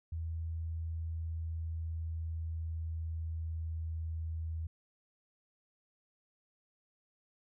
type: tone with pitch glide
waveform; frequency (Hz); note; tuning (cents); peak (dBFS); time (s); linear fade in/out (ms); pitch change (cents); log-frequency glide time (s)
sine; 81.7 to 80.9; E2 to E2; -15 to -32; -35; 0.12-4.67; 5; -17; 0.61-4.16
effects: none

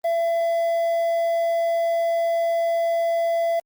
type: tone with quantisation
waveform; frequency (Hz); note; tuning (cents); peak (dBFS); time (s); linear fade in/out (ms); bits
triangle; 672; E5; +33; -17; 0.04-3.6; 10; 7
effects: Opus 32 kbps

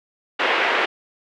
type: band-pass noise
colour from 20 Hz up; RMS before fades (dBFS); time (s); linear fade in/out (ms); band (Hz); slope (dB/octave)
white; -20; 0.39-0.86; 10; 330 to 2600; 24
effects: none

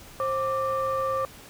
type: ring-modulated tone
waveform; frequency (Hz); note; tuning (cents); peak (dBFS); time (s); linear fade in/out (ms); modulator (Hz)
triangle; 321; E4; -46; -19; 0.2-1.25; 0; 852
effects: pink hiss -47 dBFS RMS until 1.49 s

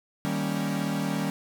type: chord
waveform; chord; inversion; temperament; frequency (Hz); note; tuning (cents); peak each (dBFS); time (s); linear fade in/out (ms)
45% pulse; Eb dominant seventh; none; equal; 155.56 / 196 / 233.1 / 277.2; Eb3 / G3 / Bb3 / Db4; 0 / 0 / 0 / 0; -32 / -30 / -35 / -32; 0.25-1.3; 0
effects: none

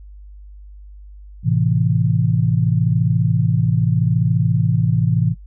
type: chord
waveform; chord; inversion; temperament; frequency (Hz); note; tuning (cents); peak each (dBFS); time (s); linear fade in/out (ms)
sine; A minor; none; equal; 110 / 130.81 / 164.81; A2 / C3 / E3; 0 / 0 / 0; -18; 1.43-5.35; 50
effects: noise-tail reverb RT60 0.1 s tail -21 dB re dry + added 50 Hz sine -36 dBFS peak until 5.46 s

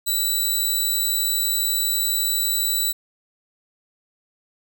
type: tone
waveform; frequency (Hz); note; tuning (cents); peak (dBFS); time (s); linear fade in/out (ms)
10% pulse; 3951; B7; 0; -12; 0.06-2.93; 20
effects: none

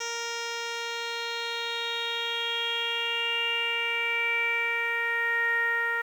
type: tone with low-pass filter sweep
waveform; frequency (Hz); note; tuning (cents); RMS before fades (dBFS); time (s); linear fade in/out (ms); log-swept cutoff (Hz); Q
10% pulse; 466.2; A#4; 0; -29; 0-6.02; 10; 5500 to 1700; 7
effects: 9-bit

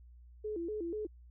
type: tone with vibrato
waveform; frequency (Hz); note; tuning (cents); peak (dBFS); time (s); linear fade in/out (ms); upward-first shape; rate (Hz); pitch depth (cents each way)
sine; 379.7; F#4; +45; -35; 0.44-1.07; 10; square; 4.1; 200
effects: added 60 Hz sine -53 dBFS peak until 1.3 s

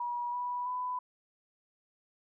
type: tone with pitch steps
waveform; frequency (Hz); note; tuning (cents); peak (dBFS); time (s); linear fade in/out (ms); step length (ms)
sine; 964 / 980.9 / 998; B5 / B5 / B5; -42 / -12 / +18; -32; 0-0.99; 5; 330
effects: none

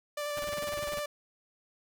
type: tone with vibrato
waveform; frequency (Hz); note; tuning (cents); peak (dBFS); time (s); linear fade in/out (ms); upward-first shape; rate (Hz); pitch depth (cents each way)
sawtooth; 587.3; D5; 0; -29; 0.17-1.06; 5; square; 11; 12
type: noise bursts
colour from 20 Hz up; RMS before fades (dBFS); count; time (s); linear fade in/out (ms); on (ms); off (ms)
pink; -41; 13; 0.37-0.993; 0; 23; 27
effects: none

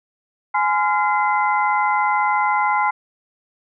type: tone cluster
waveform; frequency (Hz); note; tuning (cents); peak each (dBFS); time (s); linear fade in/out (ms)
sine; 838 / 1024 / 1390 / 2053; G#5 / C6 / F6 / C7; +15 / -38 / -9 / -33; -19 / -20 / -24 / -25; 0.54-2.91; 10
effects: none

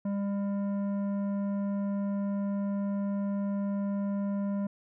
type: tone with tanh clipping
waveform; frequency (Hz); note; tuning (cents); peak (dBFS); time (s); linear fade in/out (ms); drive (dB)
sine; 200.2; G3; +37; -30; 0.05-4.67; 5; 11
effects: none

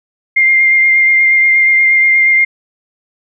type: tone with vibrato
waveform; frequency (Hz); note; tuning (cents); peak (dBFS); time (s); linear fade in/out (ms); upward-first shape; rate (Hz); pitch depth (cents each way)
sine; 2109; C7; +13; -6; 0.36-2.45; 10; sine; 8.4; 15
effects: none

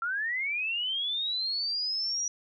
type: linear sweep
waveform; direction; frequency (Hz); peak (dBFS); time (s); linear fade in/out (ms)
sine; up; 1344 to 5820; -28; 0.02-2.28; 2
effects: none

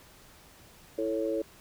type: chord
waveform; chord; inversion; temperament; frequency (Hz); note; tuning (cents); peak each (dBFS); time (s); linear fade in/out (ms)
sine; A major; second; equal; 329.6 / 440 / 554.4; E4 / A4 / C#5; 0 / 0 / 0; -32; 0.98-1.42; 5
effects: pink hiss -55 dBFS RMS until 1.6 s

